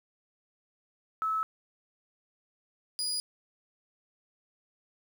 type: tone pair in turn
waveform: sine / 30% pulse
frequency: 1300 / 4908 Hz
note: E6 / D#8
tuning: -24 / -25 cents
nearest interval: octave + major seventh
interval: 2299 cents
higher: second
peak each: -27 dBFS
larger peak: neither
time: 1.22-1.43 / 2.99-3.2 s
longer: neither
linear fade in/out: 0 ms
effects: 10-bit